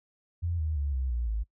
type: tone with pitch steps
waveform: sine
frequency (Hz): 85.7 / 78.13 / 71.24 / 64.95 / 59.21 / 53.99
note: F2 / D#2 / C#2 / C2 / A#1 / A1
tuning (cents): -32 / +8 / +48 / -12 / +28 / -32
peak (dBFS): -27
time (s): 0.42-1.44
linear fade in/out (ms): 20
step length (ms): 170
effects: noise-tail reverb RT60 0.1 s tail -23 dB re dry